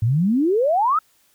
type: exponential sweep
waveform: sine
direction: up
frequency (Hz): 103.83 to 1339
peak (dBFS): -15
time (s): 0.02-0.99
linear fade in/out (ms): 5
effects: white hiss -60 dBFS RMS until 1.34 s